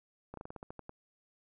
slowing click train, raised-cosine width 1 ms, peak -30 dBFS, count 10, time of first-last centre 0.34-0.894 s, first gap 33 ms, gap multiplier 1.15, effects none

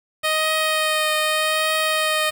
10% pulse tone with vibrato, 622.3 Hz, D#5, in tune, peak -10 dBFS, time 0.23-2.31 s, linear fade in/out 20 ms, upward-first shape triangle, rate 0.82 Hz, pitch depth 17 cents each way, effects 7-bit

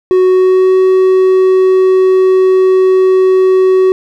triangle tone with pitch glide, 370 to 375.2 Hz, F#4 to F#4, 0 to +24 cents, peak -3 dBFS, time 0.11-3.92 s, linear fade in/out 0 ms, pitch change +24 cents, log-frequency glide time 0.23-0.76 s, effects none

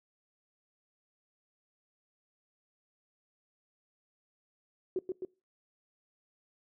sine tone with echo, 370 Hz, F#4, in tune, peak -28 dBFS, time 4.96-4.99 s, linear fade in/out 2 ms, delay 130 ms, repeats 2, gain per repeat -3 dB, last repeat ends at 5.25 s, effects noise-tail reverb RT60 0.3 s tail -22 dB re dry

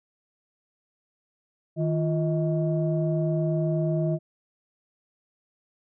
sine tone cluster, 157.6 / 345.2 / 632 Hz, D#3 / F4 / D#5, +23 / -20 / +27 cents, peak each -23 / -29 / -29 dBFS, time 1.76-4.19 s, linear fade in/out 50 ms, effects tanh soft clip ceiling -14 dBFS

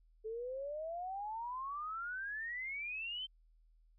sine exponential sweep, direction up, 430.4 to 3136 Hz, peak -39 dBFS, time 0.24-3.27 s, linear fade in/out 20 ms, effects added 40 Hz sine -64 dBFS peak until 3.98 s

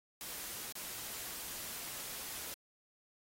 white noise with dropouts, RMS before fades -44 dBFS, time 0.21-2.54 s, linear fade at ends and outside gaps 0 ms, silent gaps 0.723-0.754 s, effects AAC 48 kbps

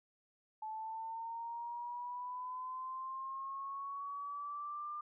sine linear sweep, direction up, 866 to 1199 Hz, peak -40 dBFS, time 0.62-5.01 s, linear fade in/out 5 ms, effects none

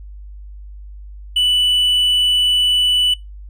triangle tone, 2972 Hz, F#7, 7 cents sharp, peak -11 dBFS, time 1.36-3.14 s, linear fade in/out 5 ms, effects noise-tail reverb RT60 0.2 s tail -23 dB re dry + added 50 Hz sine -32 dBFS peak until 3.49 s

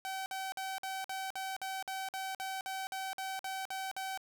sawtooth tone bursts, 766 Hz, G5, 40 cents flat, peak -33 dBFS, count 16, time 0.05-4.175 s, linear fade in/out 0 ms, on 210 ms, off 51 ms, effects none

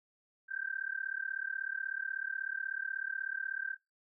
sine tone with amplitude modulation, 1568 Hz, G6, in tune, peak -31 dBFS, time 0.48-3.77 s, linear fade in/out 50 ms, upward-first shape sine, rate 36.3 Hz, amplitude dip 95%, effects noise-tail reverb RT60 0.2 s tail -19 dB re dry

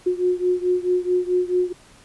sine beating tone pair, 359.6 / 364.2 Hz, F#4 / F#4, -49 / -27 cents, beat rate 4.6 Hz, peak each -20 / -22 dBFS, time 0.06-1.73 s, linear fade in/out 10 ms, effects pink hiss -50 dBFS RMS until 2.04 s + resampled to 24000 Hz

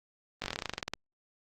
slowing click train, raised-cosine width 0.2 ms, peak -15 dBFS, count 16, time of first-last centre 0.42-0.936 s, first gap 19 ms, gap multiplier 1.08, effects Opus 24 kbps

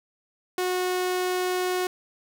sawtooth tone, 365 Hz, F#4, 24 cents flat, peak -20 dBFS, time 0.58-1.87 s, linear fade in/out 2 ms, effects none

